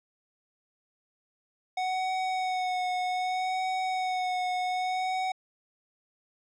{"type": "tone with vibrato", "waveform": "square", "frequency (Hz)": 740, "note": "F#5", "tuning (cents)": 0, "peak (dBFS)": -28, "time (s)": [1.77, 5.32], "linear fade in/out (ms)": 5, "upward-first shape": "sine", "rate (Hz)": 0.64, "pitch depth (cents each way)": 22, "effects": ["low-pass 5000 Hz 12 dB/octave"]}